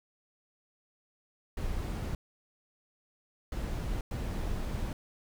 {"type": "noise bursts at uneven times", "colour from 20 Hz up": "brown", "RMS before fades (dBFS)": -34, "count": 3, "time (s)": [[1.57, 2.15], [3.52, 4.01], [4.11, 4.93]], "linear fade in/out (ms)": 2, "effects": []}